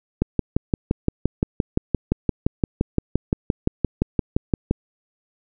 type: click train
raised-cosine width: 3 ms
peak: -5 dBFS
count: 27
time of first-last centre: 0.22-4.711 s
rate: 5.79 Hz
effects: none